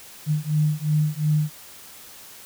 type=beating tone pair; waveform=sine; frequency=150.6 / 153.4 Hz; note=D3 / D#3; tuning=+44 / -24 cents; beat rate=2.8 Hz; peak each=-22 dBFS; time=0.26-1.51 s; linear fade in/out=50 ms; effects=white hiss -44 dBFS RMS until 2.45 s